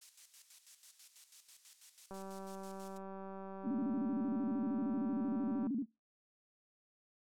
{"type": "noise with tremolo", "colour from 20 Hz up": "violet", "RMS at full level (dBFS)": -47, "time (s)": [0.01, 2.98], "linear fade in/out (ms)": 10, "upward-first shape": "square", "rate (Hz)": 6.1, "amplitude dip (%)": 65}
{"type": "click train", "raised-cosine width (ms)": 1, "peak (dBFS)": -35, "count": 688, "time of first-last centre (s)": [2.11, 5.67], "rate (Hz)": 193}
{"type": "tone with vibrato", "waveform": "sine", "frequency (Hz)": 250.3, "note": "B3", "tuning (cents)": 23, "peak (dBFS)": -33, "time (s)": [3.63, 5.86], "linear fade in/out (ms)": 50, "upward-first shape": "square", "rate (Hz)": 13, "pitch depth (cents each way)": 200}
{"effects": ["noise-tail reverb RT60 0.2 s tail -19 dB re dry", "low-pass 7000 Hz 12 dB/octave"]}